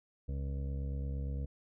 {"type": "harmonic tone", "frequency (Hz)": 68.7, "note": "C#2", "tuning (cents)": -15, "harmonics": [1, 2, 3, 4, 6, 7, 8, 9], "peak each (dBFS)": [-35, -41, -50, -51, -62, -52, -61, -63], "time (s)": [0.28, 1.46], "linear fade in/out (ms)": 10, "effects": []}